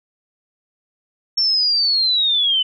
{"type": "linear sweep", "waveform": "sine", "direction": "down", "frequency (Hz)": [5460, 2992], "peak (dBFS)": -14, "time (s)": [1.37, 2.63], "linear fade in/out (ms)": 10, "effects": []}